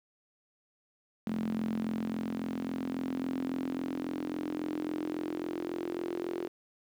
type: tone with high-pass filter sweep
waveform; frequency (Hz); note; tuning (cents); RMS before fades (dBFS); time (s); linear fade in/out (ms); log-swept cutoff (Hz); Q
sawtooth; 43.65; F1; 0; -35; 1.26-6.48; 10; 210 to 360; 8.6
effects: low-pass 4000 Hz 12 dB/octave + 10-bit